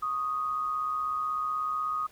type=tone pair together; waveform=sine; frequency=1108.7 / 1244.9 Hz; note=C#6 / D#6; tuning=0 / +1 cents; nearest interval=major second; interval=201 cents; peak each=-38 / -28 dBFS; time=0.02-2.07 s; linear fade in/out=10 ms; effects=pink hiss -58 dBFS RMS until 2.11 s